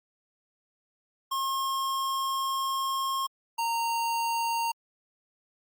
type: tone pair in turn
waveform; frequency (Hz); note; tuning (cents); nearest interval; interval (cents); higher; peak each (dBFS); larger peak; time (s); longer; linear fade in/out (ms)
square; 1075 / 924.5; C6 / A#5; +47 / -15; minor third; 262; first; -28 / -27; second; 1.31-3.27 / 3.58-4.72; first; 10
effects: Opus 48 kbps